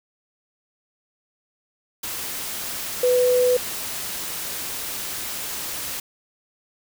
sine tone in noise, 498.2 Hz, B4, 15 cents sharp, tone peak -15 dBFS, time 3.03-3.57 s, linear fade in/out 5 ms, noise white, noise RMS -30 dBFS, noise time 2.03-6 s, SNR +12 dB, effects none

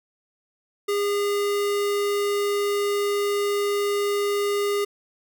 square tone, 407.1 Hz, G#4, 35 cents flat, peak -22 dBFS, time 0.88-4.85 s, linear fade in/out 10 ms, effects none

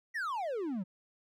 triangle exponential sweep, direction down, 1978 to 174.61 Hz, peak -31 dBFS, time 0.14-0.84 s, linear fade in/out 20 ms, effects none

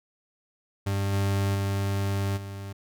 40% pulse tone with level steps, 98.9 Hz, G2, 16 cents sharp, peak -24 / -22 / -24 / -34 dBFS, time 0.86-2.73 s, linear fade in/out 10 ms, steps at 1.12 / 1.54 / 2.36 s, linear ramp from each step 20 ms, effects none

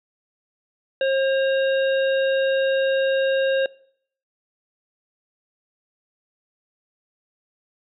harmonic tone with a mistuned harmonic, 536 Hz, C5, 42 cents sharp, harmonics 1 / 3 / 5 / 7, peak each -18 / -28 / -32 / -35 dBFS, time 1.01-3.66 s, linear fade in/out 2 ms, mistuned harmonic 5, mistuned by +66 cents, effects noise-tail reverb RT60 0.6 s tail -22 dB re dry

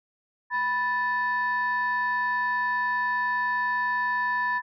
sine tone pair together, 985 / 1755.1 Hz, B5 / A6, -5 / -5 cents, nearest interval minor seventh, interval 1000 cents, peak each -25 dBFS, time 0.5-4.62 s, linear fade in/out 50 ms, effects tanh soft clip ceiling -18 dBFS

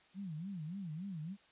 sine tone with vibrato, 174.61 Hz, F3, in tune, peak -40 dBFS, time 0.14-1.37 s, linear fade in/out 50 ms, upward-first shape sine, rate 3.5 Hz, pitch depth 250 cents each way, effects white hiss -66 dBFS RMS until 1.51 s + resampled to 8000 Hz

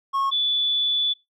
triangle / sine tone pair in turn, 1093 / 3463 Hz, C#6 / A7, -25 / -28 cents, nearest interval octave + minor sixth, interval 1997 cents, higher second, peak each -19 dBFS, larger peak neither, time 0.13-0.31 / 0.31-1.14 s, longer second, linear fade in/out 20 ms, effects noise-tail reverb RT60 0.2 s tail -20 dB re dry

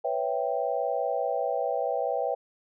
sine chord, C# half-diminished seventh, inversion third, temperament equal, 493.9 / 554.4 / 659.3 / 784 Hz, B4 / C#5 / E5 / G5, 0 / 0 / 0 / 0 cents, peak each -31 dBFS, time 0.04-2.35 s, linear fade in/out 10 ms, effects none

